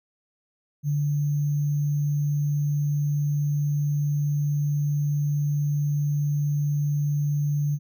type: tone with sample-and-hold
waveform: sine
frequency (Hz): 145.9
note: D3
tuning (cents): -11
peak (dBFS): -21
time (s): 0.83-7.79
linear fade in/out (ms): 50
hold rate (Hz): 6300
effects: none